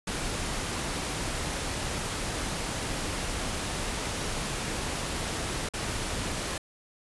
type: noise with dropouts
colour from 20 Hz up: pink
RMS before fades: -32 dBFS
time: 0.07-6.58 s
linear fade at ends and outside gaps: 5 ms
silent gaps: 5.689-5.736 s
effects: resampled to 24000 Hz